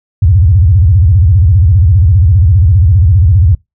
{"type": "tone with vibrato", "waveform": "sine", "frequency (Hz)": 87.31, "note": "F2", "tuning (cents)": 0, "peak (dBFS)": -3, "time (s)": [0.22, 3.55], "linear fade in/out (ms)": 5, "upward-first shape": "square", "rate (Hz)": 15, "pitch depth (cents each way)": 270, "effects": ["noise-tail reverb RT60 0.2 s tail -25 dB re dry"]}